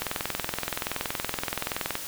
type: click train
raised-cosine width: 0.3 ms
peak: -11 dBFS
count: 42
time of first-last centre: 0.02-1.954 s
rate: 21.2 Hz
effects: white hiss -37 dBFS RMS until 2.07 s